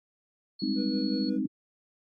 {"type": "tone", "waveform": "sine", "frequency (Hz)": 4352, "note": "C#8", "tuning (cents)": -33, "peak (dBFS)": -37, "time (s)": [0.59, 1.3], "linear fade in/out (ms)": 10}
{"type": "chord", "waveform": "sine", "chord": "Ab major seventh", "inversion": "third", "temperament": "equal", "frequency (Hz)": [196, 207.7, 261.6, 311.1], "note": ["G3", "Ab3", "C4", "Eb4"], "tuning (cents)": [0, 0, 0, 0], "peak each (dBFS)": [-35, -32, -30, -31], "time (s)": [0.62, 1.46], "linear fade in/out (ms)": 5}
{"type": "tone with tremolo", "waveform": "triangle", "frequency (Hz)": 485.2, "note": "B4", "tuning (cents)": -31, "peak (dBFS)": -35, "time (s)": [0.75, 1.4], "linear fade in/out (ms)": 50, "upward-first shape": "sine", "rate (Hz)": 5.5, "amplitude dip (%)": 50}
{"effects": ["AAC 32 kbps"]}